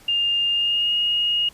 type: tone with pitch glide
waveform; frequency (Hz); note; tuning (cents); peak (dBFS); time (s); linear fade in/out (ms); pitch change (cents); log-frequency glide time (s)
sine; 2811 to 2865; F7 to F7; +11 to +44; -18; 0.08-1.49; 5; +33; 0.51-0.95
effects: pink hiss -50 dBFS RMS until 1.53 s + resampled to 32000 Hz